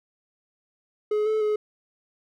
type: tone with pitch steps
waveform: triangle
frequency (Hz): 422.9 / 434.3 / 424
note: G#4 / A4 / G#4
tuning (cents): +31 / -23 / +36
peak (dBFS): -19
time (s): 1.11-1.56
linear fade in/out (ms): 5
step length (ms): 150
effects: none

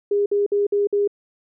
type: tone bursts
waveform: sine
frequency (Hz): 407.2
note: G#4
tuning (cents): -34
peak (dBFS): -16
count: 5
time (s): 0.11-1.076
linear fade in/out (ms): 5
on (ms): 150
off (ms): 54
effects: none

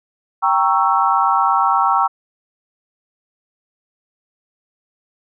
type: chord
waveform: sine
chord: G diminished seventh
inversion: none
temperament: equal with one note detuned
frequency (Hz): 784 / 932.3 / 1108.7 / 1326.1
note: G5 / Bb5 / Db6 / Fb6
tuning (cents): 0 / 0 / 0 / +10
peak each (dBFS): -18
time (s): 0.42-2.08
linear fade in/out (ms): 20
effects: none

